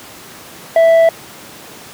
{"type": "tone with tanh clipping", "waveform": "sine", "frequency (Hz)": 659.3, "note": "E5", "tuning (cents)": 0, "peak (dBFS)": -7, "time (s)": [0.76, 1.09], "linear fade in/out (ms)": 2, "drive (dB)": 5, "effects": ["pink hiss -35 dBFS RMS until 1.93 s", "high-pass 150 Hz 12 dB/octave"]}